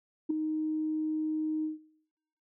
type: tone with ADSR envelope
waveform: sine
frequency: 311.1 Hz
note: D#4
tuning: in tune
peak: -21 dBFS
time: 0.29-1.78 s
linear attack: 15 ms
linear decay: 5 ms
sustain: -8 dB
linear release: 140 ms
effects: noise-tail reverb RT60 1.0 s tail -22 dB re dry + tanh soft clip ceiling -20 dBFS